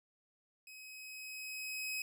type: tone with level ramp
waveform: sawtooth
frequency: 2540 Hz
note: D#7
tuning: 35 cents sharp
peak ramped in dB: -48 to -33 dBFS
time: 0.67-2.02 s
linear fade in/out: 2 ms
effects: none

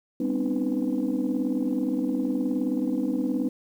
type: tone cluster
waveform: sine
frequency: 199.3 / 249 / 268 / 306.5 / 494.1 Hz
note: G3 / B3 / C4 / D#4 / B4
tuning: +29 / +14 / +42 / -26 / +1 cents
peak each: -32 / -27 / -28 / -28 / -35 dBFS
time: 0.2-3.49 s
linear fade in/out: 5 ms
effects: tanh soft clip ceiling -16 dBFS + 9-bit

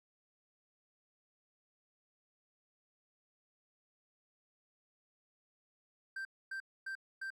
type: tone bursts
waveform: triangle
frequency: 1568 Hz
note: G6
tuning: in tune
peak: -37 dBFS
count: 4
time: 6.16-7.304 s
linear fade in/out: 5 ms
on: 91 ms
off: 260 ms
effects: none

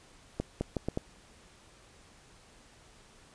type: accelerating click train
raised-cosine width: 2 ms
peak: -17 dBFS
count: 5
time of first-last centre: 0.4-0.974 s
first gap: 210 ms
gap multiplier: 0.75
effects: pink hiss -58 dBFS RMS until 3.34 s + resampled to 22050 Hz

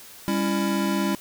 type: chord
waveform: square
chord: C# diminished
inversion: second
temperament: just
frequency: 199.57 / 277.2 / 332.6 Hz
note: G3 / C#4 / E4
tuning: +31 / 0 / +16 cents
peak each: -25 / -30 / -28 dBFS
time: 0.28-1.15 s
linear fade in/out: 0 ms
effects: white hiss -45 dBFS RMS until 1.2 s

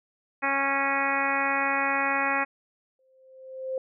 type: harmonic tone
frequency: 275.5 Hz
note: C#4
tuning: 11 cents flat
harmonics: 1 / 2 / 3 / 4 / 5 / 6 / 7 / 8 / 9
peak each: -35 / -34 / -30 / -31 / -32 / -32 / -30 / -33 / -32 dBFS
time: 0.42-2.45 s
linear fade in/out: 20 ms
type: tone with exponential growth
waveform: sine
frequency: 523.3 Hz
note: C5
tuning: in tune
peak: -25 dBFS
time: 2.99-3.78 s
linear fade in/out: 2 ms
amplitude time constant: 170 ms
effects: none

